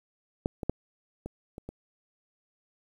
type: clicks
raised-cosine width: 2 ms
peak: -13 / -20 / -12 / -23 / -27 / -25 dBFS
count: 6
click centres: 0.459 / 0.632 / 0.696 / 1.26 / 1.581 / 1.69 s
effects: 9-bit